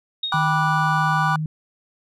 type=tone with exponential decay; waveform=sine; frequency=3729 Hz; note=A#7; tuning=in tune; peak=-20 dBFS; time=0.23-0.59 s; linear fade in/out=5 ms; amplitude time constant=78 ms
type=chord; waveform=triangle; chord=G major seventh; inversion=none; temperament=just; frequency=784 / 980 / 1176 / 1470 Hz; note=G5 / B5 / D6 / F#6; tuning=0 / -14 / +2 / -12 cents; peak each=-23 / -22 / -21 / -22 dBFS; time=0.32-1.36 s; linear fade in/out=2 ms
type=tone; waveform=sine; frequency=155.56 Hz; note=D#3; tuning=in tune; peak=-22 dBFS; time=0.34-1.46 s; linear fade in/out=2 ms
effects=none